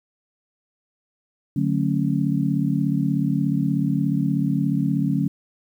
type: chord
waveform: sine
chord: D major seventh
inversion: none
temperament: just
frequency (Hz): 146.83 / 183.54 / 220.2 / 275.3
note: D3 / F#3 / A3 / C#4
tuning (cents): 0 / -14 / +2 / -12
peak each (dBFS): -23 / -24 / -26 / -24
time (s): 1.56-5.28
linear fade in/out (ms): 5
effects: 9-bit